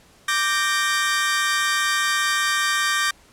sawtooth chord, G minor, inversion second, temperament equal with one note detuned, 1174.7 / 1568 / 1849.6 Hz, D6 / G6 / Bb6, 0 / 0 / -14 cents, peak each -20 dBFS, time 0.28-3.11 s, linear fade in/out 5 ms, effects pink hiss -53 dBFS RMS until 3.32 s + low-pass 11000 Hz 12 dB/octave

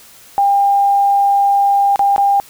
sine tone with dropouts, 800 Hz, G5, 35 cents sharp, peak -9 dBFS, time 0.38-2.4 s, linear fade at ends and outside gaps 0 ms, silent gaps 1.959-1.993 / 2.162-2.18 s, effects white hiss -42 dBFS RMS until 2.49 s

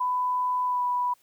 sine tone with pitch glide, 998 to 985.4 Hz, B5 to B5, +18 to -4 cents, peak -23 dBFS, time 0-1.14 s, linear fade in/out 10 ms, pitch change -22 cents, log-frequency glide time 0.65-0.83 s, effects white hiss -64 dBFS RMS until 1.22 s

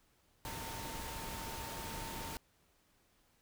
sine tone in noise, 907 Hz, A#5, 48 cents flat, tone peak -48 dBFS, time 0.45-2.37 s, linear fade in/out 0 ms, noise pink, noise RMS -44 dBFS, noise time 0.45-2.37 s, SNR -7 dB, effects pink hiss -72 dBFS RMS until 3.41 s

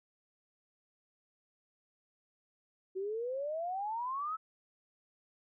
sine exponential sweep, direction up, 370 to 1320 Hz, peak -34 dBFS, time 2.95-4.37 s, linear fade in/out 20 ms, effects none

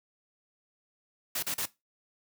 white noise bursts, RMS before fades -32 dBFS, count 3, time 1.35-1.657 s, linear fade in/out 5 ms, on 77 ms, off 38 ms, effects noise-tail reverb RT60 0.2 s tail -18 dB re dry + high-pass 100 Hz 12 dB/octave

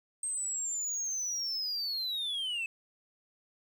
sine linear sweep, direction down, 8410 to 2589 Hz, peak -29 dBFS, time 0.23-2.66 s, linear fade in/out 2 ms, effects tanh soft clip ceiling -31 dBFS + 10-bit

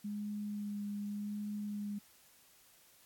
sine tone with vibrato, 206.2 Hz, G#3, 12 cents flat, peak -37 dBFS, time 0.04-1.99 s, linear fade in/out 10 ms, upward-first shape sine, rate 0.86 Hz, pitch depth 15 cents each way, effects white hiss -64 dBFS RMS until 3.05 s + AAC 64 kbps

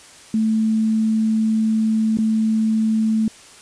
sine tone with dropouts, 220 Hz, A3, in tune, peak -15 dBFS, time 0.34-3.28 s, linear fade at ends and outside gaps 2 ms, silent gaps 2.172-2.186 s, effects white hiss -44 dBFS RMS until 3.61 s + resampled to 22050 Hz

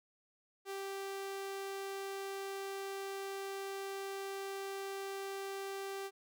sawtooth tone, 391.5 Hz, G4, 2 cents flat, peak -36 dBFS, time 0.65-6.11 s, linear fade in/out 50 ms, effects none

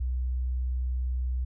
sine tone, 62.8 Hz, B1, 30 cents sharp, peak -26 dBFS, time 0-1.45 s, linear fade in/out 10 ms, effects none

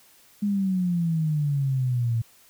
sine exponential sweep, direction down, 207.7 to 112.7 Hz, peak -21 dBFS, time 0.42-2.22 s, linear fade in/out 10 ms, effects white hiss -56 dBFS RMS until 2.49 s

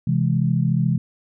sine chord, C augmented, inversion none, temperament equal, 130.81 / 164.81 / 207.7 Hz, C3 / E3 / G#3, 0 / 0 / 0 cents, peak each -20 / -20 / -24 dBFS, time 0.07-0.98 s, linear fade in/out 5 ms, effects none

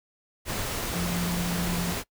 sine tone in noise, 174.61 Hz, F3, in tune, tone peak -27 dBFS, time 0.93-1.95 s, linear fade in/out 50 ms, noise pink, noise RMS -31 dBFS, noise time 0.45-2.04 s, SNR +1 dB, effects noise-tail reverb RT60 0.1 s tail -22 dB re dry

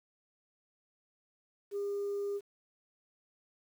sine tone, 403.8 Hz, G#4, 49 cents flat, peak -31 dBFS, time 1.71-2.41 s, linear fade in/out 50 ms, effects tanh soft clip ceiling -30 dBFS + 10-bit

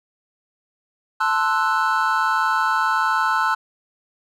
triangle chord, F# half-diminished seventh, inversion first, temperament equal, 880 / 1046.5 / 1318.5 / 1480 Hz, A5 / C6 / E6 / F#6, 0 / 0 / 0 / 0 cents, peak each -21 / -22 / -20 / -21 dBFS, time 1.2-3.55 s, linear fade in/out 10 ms, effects none

